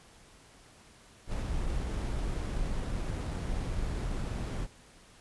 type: noise with sample-and-hold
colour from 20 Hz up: brown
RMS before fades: -33 dBFS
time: 1.27-4.68 s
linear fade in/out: 50 ms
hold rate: 8820 Hz
effects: pink hiss -57 dBFS RMS until 5.2 s + resampled to 24000 Hz